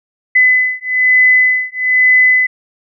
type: beating tone pair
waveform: sine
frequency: 2012 / 2013.1 Hz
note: B6 / B6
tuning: +32 / +33 cents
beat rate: 1.1 Hz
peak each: -11 dBFS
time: 0.35-2.47 s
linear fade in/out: 10 ms
effects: none